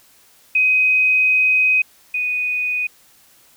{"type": "tone pair in turn", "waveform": "sine", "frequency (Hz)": [2516, 2484], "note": ["D#7", "D#7"], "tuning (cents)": [19, -3], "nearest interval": "unison", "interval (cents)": 22, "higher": "first", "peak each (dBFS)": [-12, -18], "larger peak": "first", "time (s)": [[0.55, 1.82], [2.14, 2.87]], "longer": "first", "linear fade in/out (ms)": 5, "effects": ["white hiss -52 dBFS RMS until 3.56 s"]}